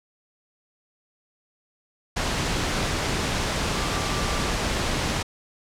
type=tone in noise; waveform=sine; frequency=1174.7 Hz; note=D6; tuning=in tune; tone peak=-35 dBFS; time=3.75-4.51 s; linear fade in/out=10 ms; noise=pink; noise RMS=-25 dBFS; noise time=2.16-5.23 s; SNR=-13 dB; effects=low-pass 7000 Hz 12 dB/octave